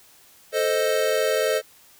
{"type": "chord", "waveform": "square", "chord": "A diminished", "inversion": "none", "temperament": "equal", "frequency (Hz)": [440, 523.3, 622.3], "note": ["A4", "C5", "Eb5"], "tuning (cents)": [0, 0, 0], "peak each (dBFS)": -25, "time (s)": [0.52, 1.62], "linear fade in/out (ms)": 50, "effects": ["white hiss -53 dBFS RMS until 1.99 s"]}